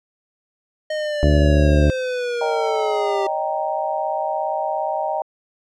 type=linear sweep; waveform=square; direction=down; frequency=619 to 390.4 Hz; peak=-22 dBFS; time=0.9-3.27 s; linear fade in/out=5 ms
type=harmonic tone; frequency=73.6 Hz; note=D2; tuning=4 cents sharp; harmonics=1 / 2 / 3 / 4 / 5 / 6 / 7 / 8 / 9; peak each=-14 / -19 / -26 / -21 / -26 / -31 / -31 / -32 / -29 dBFS; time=1.23-1.9 s; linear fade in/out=0 ms
type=chord; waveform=sine; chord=Eb dominant seventh; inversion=third; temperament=equal with one note detuned; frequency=565 / 622.3 / 784 / 932.3 Hz; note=Db5 / Eb5 / G5 / Bb5; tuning=+33 / 0 / 0 / 0 cents; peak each=-30 / -24 / -24 / -27 dBFS; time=2.41-5.22 s; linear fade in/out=2 ms
effects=low-pass 5000 Hz 12 dB/octave